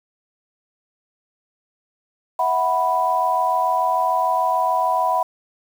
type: chord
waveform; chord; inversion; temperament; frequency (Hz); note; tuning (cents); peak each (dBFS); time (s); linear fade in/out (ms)
sine; E suspended second; none; equal with one note detuned; 653.2 / 740 / 987.8; E5 / F#5 / B5; -16 / 0 / 0; -24 / -21 / -19; 2.39-5.23; 5
effects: 7-bit